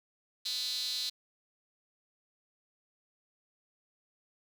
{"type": "tone with high-pass filter", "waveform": "sawtooth", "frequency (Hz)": 250, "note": "B3", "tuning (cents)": 21, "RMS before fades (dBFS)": -35, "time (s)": [0.45, 1.1], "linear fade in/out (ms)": 10, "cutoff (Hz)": 4100, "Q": 8.7, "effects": []}